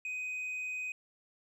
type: tone with tanh clipping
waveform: sine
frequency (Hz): 2505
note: D#7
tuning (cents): +11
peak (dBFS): -36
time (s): 0.05-0.92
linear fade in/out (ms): 2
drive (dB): 3
effects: none